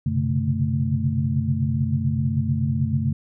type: tone cluster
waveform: sine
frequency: 93.1 / 126.8 / 135.8 / 142.7 / 221.1 Hz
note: F#2 / B2 / C#3 / D3 / A3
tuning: +11 / +46 / -35 / -49 / +9 cents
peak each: -26 dBFS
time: 0.06-3.13 s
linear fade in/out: 5 ms
effects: none